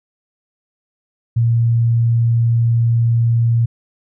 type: tone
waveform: sine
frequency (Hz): 116.54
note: A#2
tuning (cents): 0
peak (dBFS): -11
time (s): 1.36-3.66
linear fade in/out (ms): 10
effects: none